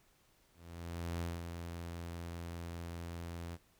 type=tone with ADSR envelope; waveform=sawtooth; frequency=85.1 Hz; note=F2; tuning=44 cents flat; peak=-32 dBFS; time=0.54-3.58 s; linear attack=670 ms; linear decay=200 ms; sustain=-6 dB; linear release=41 ms; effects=pink hiss -70 dBFS RMS until 3.79 s